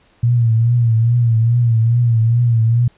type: tone with vibrato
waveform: sine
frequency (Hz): 116.54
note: A#2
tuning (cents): 0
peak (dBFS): -10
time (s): 0.23-2.88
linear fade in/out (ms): 5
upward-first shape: triangle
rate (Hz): 2.4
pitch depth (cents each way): 82
effects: pink hiss -54 dBFS RMS until 2.97 s + resampled to 8000 Hz